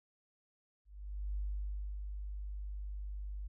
sine tone with ADSR envelope, 49.98 Hz, G1, 34 cents sharp, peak -34 dBFS, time 0.85-3.48 s, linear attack 510 ms, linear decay 620 ms, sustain -5 dB, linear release 13 ms, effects none

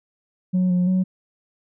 sine tone with pitch steps, 183.3 / 179.4 / 185.7 Hz, F#3 / F3 / F#3, -16 / +47 / +7 cents, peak -14 dBFS, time 0.53-1.04 s, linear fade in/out 20 ms, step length 170 ms, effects tanh soft clip ceiling -15 dBFS

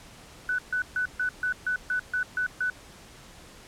sine tone bursts, 1493 Hz, F#6, 15 cents sharp, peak -24 dBFS, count 10, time 0.49-2.7 s, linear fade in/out 2 ms, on 95 ms, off 140 ms, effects pink hiss -49 dBFS RMS until 3.67 s + low-pass 10000 Hz 12 dB/octave

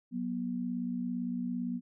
sine tone pair together, 185 / 242.7 Hz, F#3 / B3, 0 / -30 cents, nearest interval perfect fourth, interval 470 cents, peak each -37 / -33 dBFS, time 0.11-1.81 s, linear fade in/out 50 ms, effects none

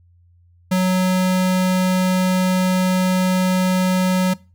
square tone, 184.7 Hz, F#3, 3 cents flat, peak -15 dBFS, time 0.71-4.34 s, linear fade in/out 10 ms, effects noise-tail reverb RT60 0.3 s tail -21 dB re dry + added 87 Hz sine -50 dBFS peak until 4.54 s

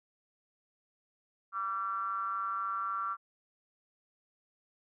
triangle ring-modulated tone, 101.9 Hz, G#2, 32 cents flat, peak -27 dBFS, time 1.52-3.17 s, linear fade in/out 50 ms, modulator 1260 Hz, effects none

